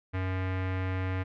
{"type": "tone with low-pass filter", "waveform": "square", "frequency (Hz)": 93.4, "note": "F#2", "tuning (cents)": 17, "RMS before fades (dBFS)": -31, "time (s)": [0.13, 1.24], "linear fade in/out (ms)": 20, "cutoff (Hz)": 2100, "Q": 2.2, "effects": []}